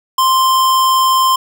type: tone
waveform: square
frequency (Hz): 1046.5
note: C6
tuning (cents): 0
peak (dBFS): -10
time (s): 0.18-1.36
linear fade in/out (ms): 5
effects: none